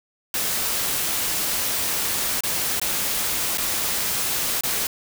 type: noise with dropouts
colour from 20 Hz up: white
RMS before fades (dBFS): -24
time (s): 0.34-4.87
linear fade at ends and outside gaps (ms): 2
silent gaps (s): 2.407-2.435 / 2.798-2.815 / 3.574-3.581 / 4.609-4.635
effects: none